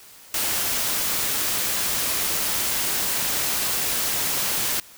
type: noise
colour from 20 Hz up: white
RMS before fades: -24 dBFS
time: 0.34-4.8 s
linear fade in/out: 2 ms
effects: white hiss -47 dBFS RMS until 4.97 s